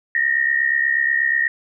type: tone pair together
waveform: sine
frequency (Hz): 1821 / 1889.3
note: A#6 / A#6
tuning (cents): -41 / +23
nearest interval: minor second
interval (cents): 64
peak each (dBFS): -19 / -18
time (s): 0.15-1.48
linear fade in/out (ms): 2
effects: none